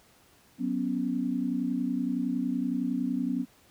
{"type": "chord", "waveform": "sine", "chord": "F# suspended fourth", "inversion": "none", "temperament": "just", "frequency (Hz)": [185, 246.7, 277.5], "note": ["F#3", "B3", "C#4"], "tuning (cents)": [0, -2, 2], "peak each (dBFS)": [-34, -29, -31], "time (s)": [0.58, 3.46], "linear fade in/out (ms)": 50, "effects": ["pink hiss -60 dBFS RMS until 3.7 s", "high-pass 60 Hz 12 dB/octave"]}